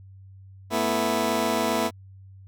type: chord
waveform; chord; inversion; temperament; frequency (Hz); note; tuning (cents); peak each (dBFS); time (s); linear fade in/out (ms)
15% pulse; A suspended second; none; just; 220 / 247.5 / 330; A3 / B3 / E4; 0 / +4 / +2; -21 / -21 / -22; 0.7-1.91; 50
effects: added 96 Hz sine -44 dBFS peak until 2.47 s